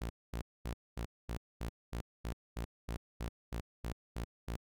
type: tone bursts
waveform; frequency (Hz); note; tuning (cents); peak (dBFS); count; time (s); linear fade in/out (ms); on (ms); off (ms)
sawtooth; 57.4; A#1; -26; -33; 15; 0.01-4.565; 10; 89; 230
effects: none